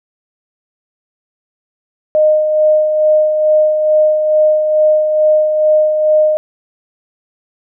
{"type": "tone with tremolo", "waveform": "sine", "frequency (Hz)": 615, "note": "D#5", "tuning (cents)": -20, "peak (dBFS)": -6, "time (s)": [2.15, 6.37], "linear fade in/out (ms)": 0, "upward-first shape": "sine", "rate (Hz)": 2.3, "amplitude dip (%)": 45, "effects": []}